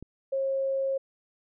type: click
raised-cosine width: 3 ms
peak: -28 dBFS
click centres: 0.026 s
type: tone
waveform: sine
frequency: 540 Hz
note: C#5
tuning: 45 cents flat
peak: -25 dBFS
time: 0.32-0.98 s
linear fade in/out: 10 ms
effects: none